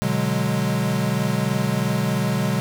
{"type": "chord", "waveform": "square", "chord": "G# half-diminished seventh", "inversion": "first", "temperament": "equal", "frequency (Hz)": [123.47, 146.83, 185, 207.7], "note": ["B2", "D3", "F#3", "G#3"], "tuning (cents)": [0, 0, 0, 0], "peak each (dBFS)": -26, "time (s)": [0.02, 2.6], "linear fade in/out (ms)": 0, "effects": []}